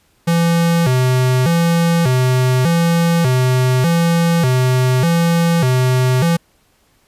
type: tone with vibrato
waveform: square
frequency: 146.83 Hz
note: D3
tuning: in tune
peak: -12 dBFS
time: 0.27-6.37 s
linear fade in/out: 10 ms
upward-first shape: square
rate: 0.84 Hz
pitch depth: 240 cents each way
effects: pink hiss -57 dBFS RMS until 7.07 s + resampled to 32000 Hz